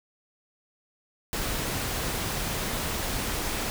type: noise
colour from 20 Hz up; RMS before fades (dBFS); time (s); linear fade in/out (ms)
pink; -30; 1.33-3.7; 0
effects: none